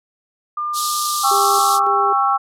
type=tone with pitch glide; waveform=sine; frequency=1200 to 1189 Hz; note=D6 to D6; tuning=+37 to +21 cents; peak=-20 dBFS; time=0.57-1.83 s; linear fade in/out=5 ms; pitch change=-16 cents; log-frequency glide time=0.86-1.38 s
type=band-pass noise; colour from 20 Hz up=pink; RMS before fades=-24 dBFS; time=0.73-1.8 s; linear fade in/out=50 ms; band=3600 to 13000 Hz; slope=48 dB/octave
type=chord; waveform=sine; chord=C# diminished; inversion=second; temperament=just; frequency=798.3 / 1108.7 / 1330.5 Hz; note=G5 / C#6 / E6; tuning=+31 / 0 / +16 cents; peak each=-18 dBFS; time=1.23-2.38 s; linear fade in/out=20 ms
type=tone with tremolo; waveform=sine; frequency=400.1 Hz; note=G4; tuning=35 cents sharp; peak=-22 dBFS; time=1.31-2.13 s; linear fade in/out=5 ms; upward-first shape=square; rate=1.8 Hz; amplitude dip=60%
effects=none